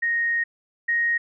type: tone pair in turn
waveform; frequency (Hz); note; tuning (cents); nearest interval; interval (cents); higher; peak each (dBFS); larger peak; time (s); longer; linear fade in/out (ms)
sine; 1864.7 / 1871.9; A#6 / A#6; 0 / +7; unison; 7; second; -20 / -19; second; 0.02-0.44 / 0.88-1.18; first; 10
effects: none